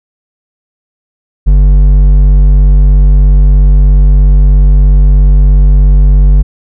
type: tone with hard clipping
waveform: triangle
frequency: 48.45 Hz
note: G1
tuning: 20 cents flat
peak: -3 dBFS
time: 1.46-6.43 s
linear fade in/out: 20 ms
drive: 10 dB
effects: none